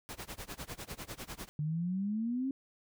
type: noise with tremolo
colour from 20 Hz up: pink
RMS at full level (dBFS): -41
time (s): 0.09-1.49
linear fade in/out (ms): 0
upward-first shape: sine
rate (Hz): 10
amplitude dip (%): 95
type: exponential sweep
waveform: sine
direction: up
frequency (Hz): 147 to 273.9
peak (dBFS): -31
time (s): 1.59-2.51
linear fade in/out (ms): 2
effects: none